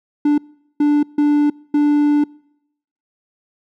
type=tone bursts at uneven times; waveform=triangle; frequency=293.7 Hz; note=D4; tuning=in tune; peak=-9 dBFS; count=4; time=0.25-0.38 / 0.8-1.03 / 1.18-1.5 / 1.74-2.24 s; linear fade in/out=5 ms; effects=noise-tail reverb RT60 0.8 s tail -26 dB re dry

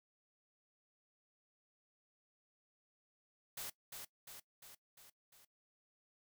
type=noise with echo; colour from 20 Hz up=white; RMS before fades=-45 dBFS; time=3.57-3.7 s; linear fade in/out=5 ms; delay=350 ms; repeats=5; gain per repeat=-4 dB; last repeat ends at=5.45 s; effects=noise-tail reverb RT60 0.1 s tail -19 dB re dry

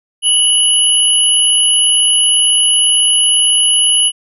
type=tone pair together; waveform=sine; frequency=2952 / 10510 Hz; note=F#7 / E9; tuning=-5 / -6 cents; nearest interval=octave + minor seventh; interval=2199 cents; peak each=-11 dBFS; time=0.22-4.12 s; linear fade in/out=50 ms; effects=none

